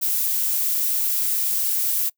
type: noise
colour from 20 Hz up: violet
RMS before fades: -22 dBFS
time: 0.01-2.1 s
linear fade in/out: 20 ms
effects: noise-tail reverb RT60 0.1 s tail -24 dB re dry